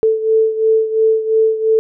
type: beating tone pair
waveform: sine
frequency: 441.1 / 444 Hz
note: A4 / A4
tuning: +4 / +16 cents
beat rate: 2.9 Hz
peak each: -12 / -17 dBFS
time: 0.03-1.79 s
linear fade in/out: 0 ms
effects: none